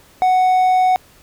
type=tone; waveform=triangle; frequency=741 Hz; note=F#5; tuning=2 cents sharp; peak=-9 dBFS; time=0.22-0.96 s; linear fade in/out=0 ms; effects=pink hiss -49 dBFS RMS until 1.22 s